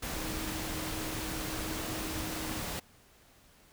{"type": "tone in noise", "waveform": "sine", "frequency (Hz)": 315, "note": "D#4", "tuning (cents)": 21, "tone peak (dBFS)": -41, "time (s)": [0.15, 2.6], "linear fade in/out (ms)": 10, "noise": "pink", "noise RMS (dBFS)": -37, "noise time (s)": [0.02, 2.8], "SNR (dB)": -7, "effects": ["pink hiss -61 dBFS RMS until 3.72 s"]}